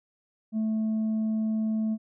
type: tone with tanh clipping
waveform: sine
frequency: 218.9 Hz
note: A3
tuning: 9 cents flat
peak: -25 dBFS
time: 0.52-1.98 s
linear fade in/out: 50 ms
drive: 2 dB
effects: none